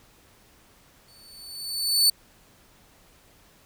sawtooth tone with exponential growth, 4489 Hz, C#8, 21 cents sharp, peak -12 dBFS, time 1.08-2.1 s, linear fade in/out 5 ms, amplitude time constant 220 ms, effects pink hiss -57 dBFS RMS until 3.65 s

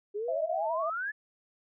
sine exponential sweep, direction up, 397.6 to 1760 Hz, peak -31 dBFS, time 0.14-1.12 s, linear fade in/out 20 ms
sine tone with vibrato, 650 Hz, E5, 24 cents flat, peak -30 dBFS, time 0.28-0.9 s, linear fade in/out 5 ms, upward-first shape sine, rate 12 Hz, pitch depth 59 cents each way
effects none

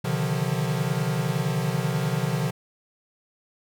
square tone cluster, 128.2 / 146.4 / 156.8 / 177.3 Hz, C3 / D3 / D#3 / F3, -35 / -5 / +14 / +26 cents, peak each -29 / -29 / -31 / -30 dBFS, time 0.04-2.51 s, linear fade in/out 10 ms, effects none

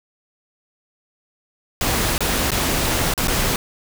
pink noise with dropouts, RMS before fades -20 dBFS, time 1.81-3.56 s, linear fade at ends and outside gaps 1 ms, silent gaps 2.18-2.206 / 2.506-2.517 / 3.138-3.177 / 3.273-3.281 s, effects none

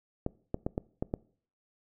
clicks, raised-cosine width 2 ms, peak -17 dBFS, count 6, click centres 0.264 / 0.544 / 0.665 / 0.779 / 1.025 / 1.139 s, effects noise-tail reverb RT60 0.5 s tail -22 dB re dry

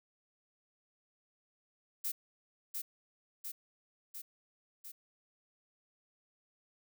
violet noise with echo, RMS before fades -36 dBFS, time 2.04-2.12 s, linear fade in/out 10 ms, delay 700 ms, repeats 4, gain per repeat -3 dB, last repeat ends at 4.92 s, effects none

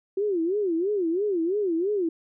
sine tone with vibrato, 370 Hz, F#4, in tune, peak -22 dBFS, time 0.17-2.09 s, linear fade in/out 5 ms, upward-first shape sine, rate 3 Hz, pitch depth 230 cents each way, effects none

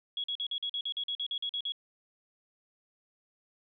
sine tone bursts, 3337 Hz, G#7, 8 cents sharp, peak -31 dBFS, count 14, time 0.17-1.721 s, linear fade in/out 2 ms, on 69 ms, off 45 ms, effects none

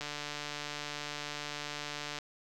click train, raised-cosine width 0.2 ms, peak -21 dBFS, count 321, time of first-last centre 0.01-2.187 s, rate 147 Hz, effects none

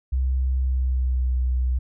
sine tone with pitch glide, 64.8 to 62.88 Hz, C2 to B1, -16 to +32 cents, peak -19 dBFS, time 0.12-1.79 s, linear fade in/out 10 ms, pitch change -52 cents, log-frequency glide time 0.59-1.33 s, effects none

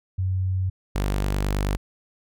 sine / sawtooth tone pair in turn, 93.5 / 49.4 Hz, F#2 / G1, +19 / +14 cents, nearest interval major seventh, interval 1105 cents, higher first, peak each -21 / -18 dBFS, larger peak second, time 0.18-0.7 / 0.95-1.77 s, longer second, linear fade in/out 10 ms, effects none

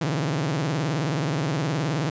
sawtooth tone with vibrato, 149.4 Hz, D3, 30 cents sharp, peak -19 dBFS, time 0.01-2.1 s, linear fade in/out 5 ms, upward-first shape triangle, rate 19 Hz, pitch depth 280 cents each way, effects resampled to 16000 Hz

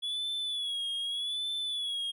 triangle tone with vibrato, 3389 Hz, G#7, 34 cents sharp, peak -30 dBFS, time 0.02-2.12 s, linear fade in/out 20 ms, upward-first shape sine, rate 0.83 Hz, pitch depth 71 cents each way, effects none

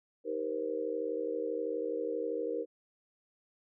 sine chord, C minor seventh, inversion first, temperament just, 314 / 392.4 / 470.9 / 523.3 Hz, Eb4 / G4 / Bb4 / C5, +16 / +2 / +18 / 0 cents, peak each -40 / -40 / -34 / -40 dBFS, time 0.24-2.66 s, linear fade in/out 50 ms, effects none

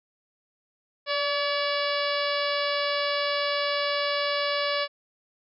harmonic tone with a mistuned harmonic, 571 Hz, D5, 49 cents flat, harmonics 1 / 2 / 3 / 4 / 5 / 6 / 7 / 8 / 9, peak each -28 / -31 / -33 / -34 / -35 / -36 / -36 / -37 / -38 dBFS, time 1.06-4.88 s, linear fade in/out 50 ms, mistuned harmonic 1, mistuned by +22 cents, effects none

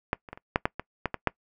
clicks, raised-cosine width 0.5 ms, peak -9 / -28 / -22 / -29 / -6 / -8 / -17 / -11 / -14 / -6 dBFS, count 10, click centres 0.131 / 0.288 / 0.33 / 0.375 / 0.559 / 0.655 / 0.796 / 1.057 / 1.143 / 1.273 s, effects noise-tail reverb RT60 0.1 s tail -23 dB re dry

